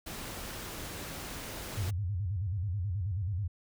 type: noise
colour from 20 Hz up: pink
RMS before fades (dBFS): -41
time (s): 0.06-1.91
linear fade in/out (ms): 10
type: tone with vibrato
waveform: sine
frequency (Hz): 94.9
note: F#2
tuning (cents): +44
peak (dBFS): -30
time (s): 1.77-3.48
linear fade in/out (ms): 10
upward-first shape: square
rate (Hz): 9.3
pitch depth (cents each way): 160
effects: none

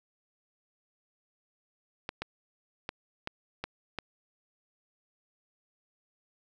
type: clicks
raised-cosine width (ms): 0.3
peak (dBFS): -18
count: 6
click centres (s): 2.091 / 2.22 / 2.891 / 3.274 / 3.64 / 3.987
effects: none

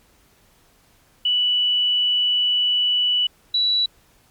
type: tone pair in turn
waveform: sine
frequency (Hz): 2960 / 3932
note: F#7 / B7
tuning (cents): 0 / -8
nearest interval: perfect fourth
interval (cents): 492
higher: second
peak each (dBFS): -16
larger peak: neither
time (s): 1.25-3.27 / 3.54-3.86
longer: first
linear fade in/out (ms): 5
effects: pink hiss -57 dBFS RMS until 4.3 s + MP3 96 kbps

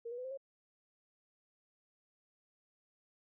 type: tone with pitch steps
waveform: sine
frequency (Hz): 465.2 / 483.8 / 503.2 / 523.4 / 544.3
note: A#4 / B4 / B4 / C5 / C#5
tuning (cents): -4 / -36 / +32 / 0 / -32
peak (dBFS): -40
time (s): 0.05-0.375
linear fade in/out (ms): 10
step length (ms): 65
effects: none

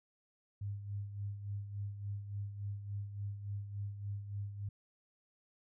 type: tone with tremolo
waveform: sine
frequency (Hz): 101.2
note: G#2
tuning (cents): -44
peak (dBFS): -36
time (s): 0.61-4.69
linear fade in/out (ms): 5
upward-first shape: sine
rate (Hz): 3.5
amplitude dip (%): 60
effects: none

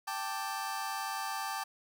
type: chord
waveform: sawtooth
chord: G suspended second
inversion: none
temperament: just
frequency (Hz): 784 / 882 / 1176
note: G5 / A5 / D6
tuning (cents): 0 / +4 / +2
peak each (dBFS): -35 / -35 / -35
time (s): 0.07-1.64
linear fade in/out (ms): 10
effects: none

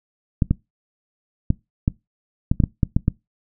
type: clicks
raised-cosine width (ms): 5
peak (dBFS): -4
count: 10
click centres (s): 0.422 / 0.51 / 1.504 / 1.879 / 2.515 / 2.602 / 2.638 / 2.832 / 2.965 / 3.081
effects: noise-tail reverb RT60 0.2 s tail -22 dB re dry

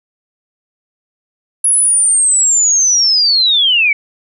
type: linear sweep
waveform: sine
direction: down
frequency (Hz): 10570 to 2217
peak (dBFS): -8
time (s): 1.64-3.93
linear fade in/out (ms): 5
effects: none

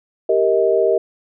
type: chord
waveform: sine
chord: Eb major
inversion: first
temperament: equal with one note detuned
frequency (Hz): 392 / 466.2 / 633.5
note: G4 / Bb4 / Eb5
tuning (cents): 0 / 0 / +31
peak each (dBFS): -17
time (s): 0.29-0.98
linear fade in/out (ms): 5
effects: none

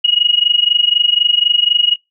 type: tone with amplitude modulation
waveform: sine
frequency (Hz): 2891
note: F#7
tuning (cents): -41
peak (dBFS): -6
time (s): 0.04-1.96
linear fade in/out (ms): 10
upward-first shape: sine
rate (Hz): 24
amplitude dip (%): 90
effects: noise-tail reverb RT60 0.2 s tail -24 dB re dry

